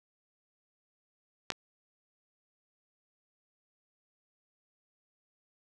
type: clicks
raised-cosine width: 0.2 ms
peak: -11 / -28 dBFS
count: 2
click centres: 1.503 / 1.52 s
effects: none